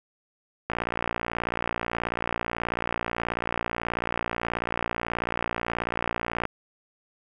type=click train; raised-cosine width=0.5 ms; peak=-12 dBFS; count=337; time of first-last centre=0.7-6.453 s; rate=58.4 Hz; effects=9-bit